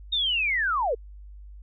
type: linear sweep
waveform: sine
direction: down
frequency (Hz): 3733 to 415.3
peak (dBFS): -22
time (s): 0.12-0.95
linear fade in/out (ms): 10
effects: added 50 Hz sine -41 dBFS peak until 1.62 s